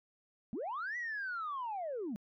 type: linear two-way sweep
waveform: sine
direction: up then down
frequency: 187.3 to 1975.5 to 187.3 Hz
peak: -35 dBFS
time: 0.53-2.16 s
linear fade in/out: 0 ms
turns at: 0.97 s
effects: tanh soft clip ceiling -33 dBFS